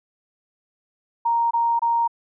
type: tone bursts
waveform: sine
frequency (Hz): 932.3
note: A#5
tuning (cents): 0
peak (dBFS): -17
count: 3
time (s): 1.25-2.078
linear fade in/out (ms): 10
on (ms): 260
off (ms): 24
effects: none